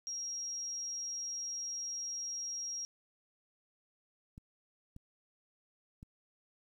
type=tone; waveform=sine; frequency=5620 Hz; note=F8; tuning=10 cents sharp; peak=-37 dBFS; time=0.07-2.85 s; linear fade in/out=0 ms
type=clicks; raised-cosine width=5 ms; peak=-37 dBFS; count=3; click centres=4.379 / 4.964 / 6.029 s
effects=11-bit